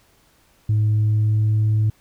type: tone with pitch glide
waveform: sine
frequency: 107 to 107.87 Hz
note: A2 to A2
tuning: -48 to -34 cents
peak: -13 dBFS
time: 0.69-1.9 s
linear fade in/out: 5 ms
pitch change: +14 cents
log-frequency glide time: 0.94-1.71 s
effects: tanh soft clip ceiling -13 dBFS + pink hiss -58 dBFS RMS until 2 s